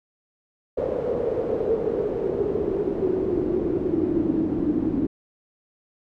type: noise with band-pass filter sweep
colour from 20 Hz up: brown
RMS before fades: -24 dBFS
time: 0.77-5.07 s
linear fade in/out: 10 ms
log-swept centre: 510 to 290 Hz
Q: 8.1
effects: none